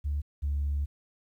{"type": "tone pair in turn", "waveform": "sine", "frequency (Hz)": [72.7, 71.62], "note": ["D2", "D2"], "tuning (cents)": [-17, -43], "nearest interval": "unison", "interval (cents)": 26, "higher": "first", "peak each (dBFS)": [-26, -25], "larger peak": "second", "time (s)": [[0.04, 0.22], [0.42, 0.86]], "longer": "second", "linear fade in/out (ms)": 20, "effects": ["tanh soft clip ceiling -23 dBFS", "11-bit"]}